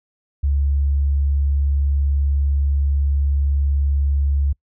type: tone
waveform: sine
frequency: 70.3 Hz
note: C#2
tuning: 25 cents sharp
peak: -15 dBFS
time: 0.43-4.53 s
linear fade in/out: 10 ms
effects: noise-tail reverb RT60 0.1 s tail -26 dB re dry